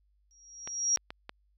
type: tone with exponential growth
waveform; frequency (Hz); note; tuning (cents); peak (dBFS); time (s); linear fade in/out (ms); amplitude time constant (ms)
sine; 5660; F8; +22; -21; 0.31-0.96; 0; 140
type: clicks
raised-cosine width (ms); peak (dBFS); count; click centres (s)
0.3; -23; 4; 0.675 / 0.973 / 1.105 / 1.294
effects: added 50 Hz sine -66 dBFS peak until 1.57 s